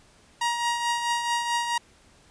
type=tone with tremolo; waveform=sawtooth; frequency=946 Hz; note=A#5; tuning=25 cents sharp; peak=-18 dBFS; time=0.41-1.78 s; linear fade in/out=5 ms; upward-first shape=triangle; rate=4.6 Hz; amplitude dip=55%; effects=pink hiss -57 dBFS RMS until 2.3 s + resampled to 22050 Hz